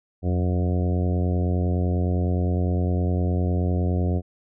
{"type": "harmonic tone with a mistuned harmonic", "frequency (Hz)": 89.8, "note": "F2", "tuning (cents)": 49, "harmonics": [1, 2, 3, 4, 5, 6, 7, 8], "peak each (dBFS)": [-21, -27, -31, -33, -35, -37, -38, -39], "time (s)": [0.22, 4.22], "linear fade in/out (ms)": 50, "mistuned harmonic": 1, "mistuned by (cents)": -74, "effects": []}